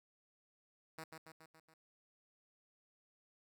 5% pulse tone with echo, 160 Hz, D#3, 49 cents sharp, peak -35 dBFS, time 0.98-1.04 s, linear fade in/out 5 ms, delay 140 ms, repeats 5, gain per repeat -4 dB, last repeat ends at 1.74 s, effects none

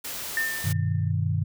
white noise, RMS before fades -34 dBFS, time 0.04-0.73 s, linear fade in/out 10 ms
sine tone with exponential decay, 1799 Hz, A6, 38 cents sharp, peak -21 dBFS, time 0.37-1.11 s, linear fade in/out 1 ms, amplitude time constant 160 ms
sine chord, G augmented, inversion none, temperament equal, 98 / 123.47 / 155.56 Hz, G2 / B2 / D#3, 0 / 0 / 0 cents, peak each -25 / -29 / -27 dBFS, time 0.64-1.44 s, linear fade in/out 10 ms
effects none

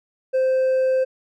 sine tone with hard clipping, 521 Hz, C5, 7 cents flat, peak -17 dBFS, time 0.33-1.05 s, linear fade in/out 20 ms, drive 2 dB, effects none

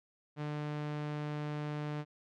sawtooth tone with low-pass filter, 149.1 Hz, D3, 27 cents sharp, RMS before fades -38 dBFS, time 0.36-2.05 s, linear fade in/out 50 ms, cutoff 3400 Hz, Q 0.58, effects none

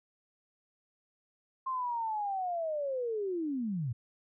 sine linear sweep, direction down, 1063 to 108.7 Hz, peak -31 dBFS, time 1.66-3.93 s, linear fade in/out 10 ms, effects none

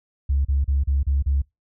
sine tone bursts, 69.3 Hz, C#2, in tune, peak -16 dBFS, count 6, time 0.29-1.42 s, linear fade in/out 10 ms, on 160 ms, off 34 ms, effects noise-tail reverb RT60 0.2 s tail -26 dB re dry + tanh soft clip ceiling -13 dBFS

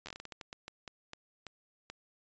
slowing click train, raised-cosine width 0.2 ms, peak -26 dBFS, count 16, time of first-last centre 0.06-1.9 s, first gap 11 ms, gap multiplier 1.3, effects resampled to 16000 Hz

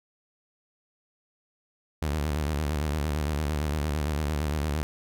sawtooth tone with vibrato, 74.8 Hz, D2, 32 cents sharp, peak -22 dBFS, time 2.02-4.83 s, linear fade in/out 0 ms, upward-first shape square, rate 8.8 Hz, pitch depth 80 cents each way, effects none

